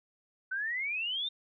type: exponential sweep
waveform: sine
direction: up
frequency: 1498 to 3685 Hz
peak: -31 dBFS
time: 0.51-1.29 s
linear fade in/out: 10 ms
effects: none